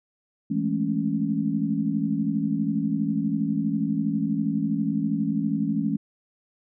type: chord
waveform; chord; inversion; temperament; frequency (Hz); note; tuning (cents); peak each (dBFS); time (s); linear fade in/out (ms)
sine; A major seventh; second; equal; 164.81 / 207.7 / 220 / 277.2; E3 / G#3 / A3 / C#4; 0 / 0 / 0 / 0; -29 / -27 / -28 / -27; 0.5-5.97; 10
effects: none